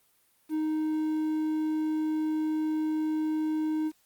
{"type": "tone with quantisation", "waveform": "triangle", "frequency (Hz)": 311.1, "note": "D#4", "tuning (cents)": 0, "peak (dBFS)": -24, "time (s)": [0.49, 3.92], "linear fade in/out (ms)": 50, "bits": 9, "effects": ["white hiss -67 dBFS RMS until 4.05 s", "Opus 32 kbps"]}